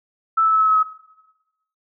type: tone with pitch steps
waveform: sine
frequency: 1318.5 / 1310.1 / 1301.9 / 1293.6 / 1285.4 / 1277.3 Hz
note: E6 / E6 / E6 / E6 / E6 / D#6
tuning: 0 / -11 / -22 / -33 / -44 / +45 cents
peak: -13 dBFS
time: 0.37-0.832 s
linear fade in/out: 10 ms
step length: 77 ms
effects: noise-tail reverb RT60 1.0 s tail -18 dB re dry